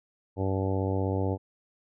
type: harmonic tone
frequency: 96 Hz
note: G2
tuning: 36 cents flat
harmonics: 1 / 2 / 3 / 4 / 5 / 6 / 7 / 8 / 9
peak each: -28 / -36 / -33 / -35 / -34 / -38 / -41 / -42 / -40 dBFS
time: 0.36-1.38 s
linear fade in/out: 50 ms
effects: none